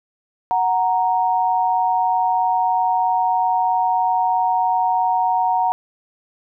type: tone pair together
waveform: sine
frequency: 740 / 932.3 Hz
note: F#5 / A#5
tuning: 0 / 0 cents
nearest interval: major third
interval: 400 cents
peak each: -18 dBFS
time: 0.51-5.72 s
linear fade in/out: 0 ms
effects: none